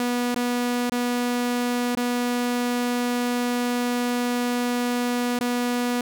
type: tone with dropouts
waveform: sawtooth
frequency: 243.8 Hz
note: B3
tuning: 22 cents flat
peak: -18 dBFS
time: 0-6.01 s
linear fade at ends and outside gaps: 2 ms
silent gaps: 0.345-0.36 / 0.897-0.92 / 1.951-1.971 / 5.389-5.409 s
effects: none